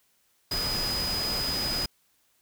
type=tone in noise; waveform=sine; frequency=4978 Hz; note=D#8; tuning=in tune; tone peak=-28 dBFS; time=0.51-1.86 s; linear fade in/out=5 ms; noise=pink; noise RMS=-33 dBFS; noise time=0.51-1.86 s; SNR=+2 dB; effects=white hiss -68 dBFS RMS until 2.41 s